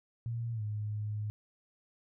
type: tone with pitch glide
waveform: sine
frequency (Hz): 116.54 to 105.64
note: A#2 to G#2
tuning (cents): 0 to +30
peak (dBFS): -33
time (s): 0.26-1.3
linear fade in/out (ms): 0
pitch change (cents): -170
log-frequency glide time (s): 0.53-0.62
effects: none